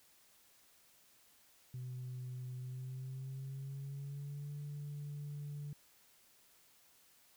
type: tone with pitch glide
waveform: sine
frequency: 126.5 to 145.31 Hz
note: B2 to D3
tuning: +42 to -18 cents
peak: -40 dBFS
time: 1.74-5.73 s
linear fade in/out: 2 ms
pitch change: +240 cents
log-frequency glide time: 2.58-4.55 s
effects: tanh soft clip ceiling -39 dBFS + white hiss -67 dBFS RMS until 7.36 s

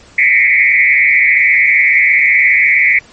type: tone with frequency modulation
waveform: sine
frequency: 2141 Hz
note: C7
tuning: 39 cents sharp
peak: -6 dBFS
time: 0.18-2.99 s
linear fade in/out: 5 ms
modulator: 143 Hz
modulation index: 1.4
effects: pink hiss -42 dBFS RMS until 3.12 s + MP3 32 kbps

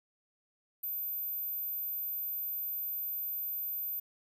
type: tone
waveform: sine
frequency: 13730 Hz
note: A9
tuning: 44 cents flat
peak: -31 dBFS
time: 0.83-4 s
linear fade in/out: 10 ms
effects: tanh soft clip ceiling -33 dBFS

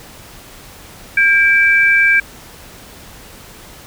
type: tone pair together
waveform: sine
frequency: 1605.9 / 2323 Hz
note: G6 / D7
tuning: +41 / -20 cents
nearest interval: tritone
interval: 639 cents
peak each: -11 dBFS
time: 1.17-2.2 s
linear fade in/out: 5 ms
effects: pink hiss -38 dBFS RMS until 3.86 s

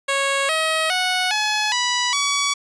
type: tone with pitch steps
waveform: 10% pulse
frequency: 551 / 636.6 / 735.5 / 849.8 / 981.8 / 1134.3 Hz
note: C#5 / D#5 / F#5 / G#5 / B5 / C#6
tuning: -11 / +39 / -11 / +40 / -10 / +39 cents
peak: -10 dBFS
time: 0.08-2.54 s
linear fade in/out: 10 ms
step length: 410 ms
effects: resampled to 22050 Hz

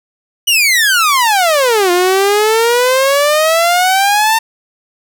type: exponential two-way sweep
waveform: sawtooth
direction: down then up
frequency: 2997 to 349.2 to 908 Hz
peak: -5 dBFS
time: 0.47-4.39 s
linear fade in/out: 10 ms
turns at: 1.91 s
effects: none

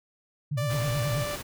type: tone with vibrato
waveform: sine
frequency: 130.81 Hz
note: C3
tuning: in tune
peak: -26 dBFS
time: 0.51-1.24 s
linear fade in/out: 10 ms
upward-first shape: sine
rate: 9.3 Hz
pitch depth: 250 cents each way
type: tone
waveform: sawtooth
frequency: 587.3 Hz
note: D5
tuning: in tune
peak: -27 dBFS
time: 0.57-1.36 s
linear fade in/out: 10 ms
type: noise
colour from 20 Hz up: pink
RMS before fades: -37 dBFS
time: 0.69-1.43 s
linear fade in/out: 20 ms
effects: none

